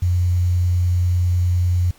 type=tone with quantisation; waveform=sine; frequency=89 Hz; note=F2; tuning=33 cents sharp; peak=-14 dBFS; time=0.02-1.91 s; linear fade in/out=5 ms; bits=7; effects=pink hiss -51 dBFS RMS until 1.98 s + MP3 96 kbps